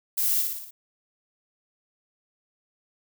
violet noise with echo, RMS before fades -25 dBFS, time 0.17-0.42 s, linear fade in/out 10 ms, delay 58 ms, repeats 5, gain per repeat -4 dB, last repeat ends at 0.71 s, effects none

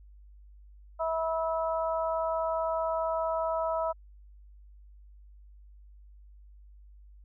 harmonic tone, 324.7 Hz, E4, 26 cents flat, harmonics 2 / 3 / 4, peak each -29 / -33 / -35 dBFS, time 0.99-3.93 s, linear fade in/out 20 ms, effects added 50 Hz sine -50 dBFS peak until 7.24 s

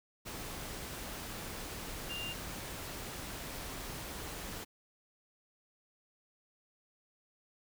sine tone in noise, 2794 Hz, F7, in tune, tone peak -39 dBFS, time 2.09-2.34 s, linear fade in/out 20 ms, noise pink, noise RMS -43 dBFS, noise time 0.25-4.65 s, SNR +1 dB, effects none

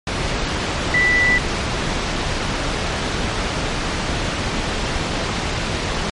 sine tone in noise, 1975.5 Hz, B6, in tune, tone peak -13 dBFS, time 0.94-1.38 s, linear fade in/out 2 ms, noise pink, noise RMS -21 dBFS, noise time 0.07-6.1 s, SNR +5 dB, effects low-pass 5000 Hz 12 dB/octave + MP3 48 kbps

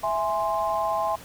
sine chord, E augmented, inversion none, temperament equal, 659.3 / 830.6 / 1046.5 Hz, E5 / G#5 / B#5, 0 / 0 / 0 cents, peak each -27 dBFS, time 0.03-1.16 s, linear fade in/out 10 ms, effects pink hiss -45 dBFS RMS until 1.24 s

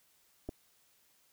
clicks, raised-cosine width 2 ms, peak -27 dBFS, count 2, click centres 0.489 / 0.492 s, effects white hiss -69 dBFS RMS until 1.32 s

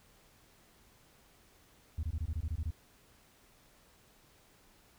sine tone bursts, 79 Hz, D#2, 27 cents sharp, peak -29 dBFS, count 10, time 1.98-2.707 s, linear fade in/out 5 ms, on 52 ms, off 23 ms, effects tanh soft clip ceiling -31 dBFS + pink hiss -64 dBFS RMS until 4.98 s

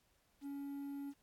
triangle tone with quantisation, 281 Hz, C#4, 24 cents sharp, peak -40 dBFS, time 0.41-1.14 s, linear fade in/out 50 ms, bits 11, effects pink hiss -75 dBFS RMS until 1.22 s + AAC 64 kbps

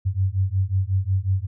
sine beating tone pair, 92.9 / 98.4 Hz, F#2 / G2, +7 / +7 cents, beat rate 5.5 Hz, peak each -22 dBFS, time 0.05-1.47 s, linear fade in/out 20 ms, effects none

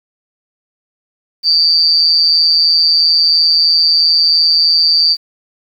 sine tone with amplitude modulation, 4652 Hz, D8, 17 cents flat, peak -4 dBFS, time 1.43-5.17 s, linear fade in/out 50 ms, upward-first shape sine, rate 163 Hz, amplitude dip 80%, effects 7-bit

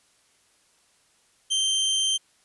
sawtooth tone, 3136 Hz, G7, in tune, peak -18 dBFS, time 1.5-2.18 s, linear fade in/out 20 ms, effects white hiss -63 dBFS RMS until 2.44 s + resampled to 24000 Hz

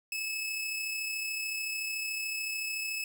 sawtooth tone with amplitude modulation, 2597 Hz, E7, 26 cents flat, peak -28 dBFS, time 0.12-3.04 s, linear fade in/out 2 ms, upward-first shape sine, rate 33.7 Hz, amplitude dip 30%, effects none

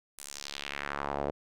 sawtooth tone with band-pass filter sweep, 71.1 Hz, C#2, 45 cents sharp, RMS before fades -37 dBFS, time 0.18-1.31 s, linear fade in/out 5 ms, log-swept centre 10000 to 520 Hz, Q 1.8, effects none

